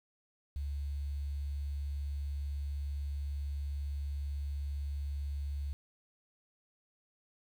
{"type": "tone", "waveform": "sine", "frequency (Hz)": 71.1, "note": "C#2", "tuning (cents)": 45, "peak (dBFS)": -34, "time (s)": [0.56, 5.73], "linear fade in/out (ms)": 0, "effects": ["10-bit"]}